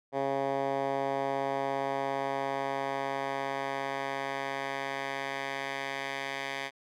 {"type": "tone with band-pass filter sweep", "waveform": "10% pulse", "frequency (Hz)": 137.1, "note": "C#3", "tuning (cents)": -19, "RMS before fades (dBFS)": -33, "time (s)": [0.12, 6.71], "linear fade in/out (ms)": 50, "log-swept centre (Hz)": [640, 2200], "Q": 1.1, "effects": []}